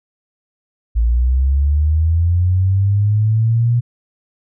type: linear sweep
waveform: sine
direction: up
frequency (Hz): 55.3 to 120.9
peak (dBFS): -11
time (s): 0.95-3.81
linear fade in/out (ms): 20
effects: none